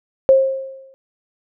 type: tone with exponential decay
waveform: sine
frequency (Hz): 534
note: C5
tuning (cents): +35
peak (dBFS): -5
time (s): 0.29-0.94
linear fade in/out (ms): 0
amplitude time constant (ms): 140
effects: none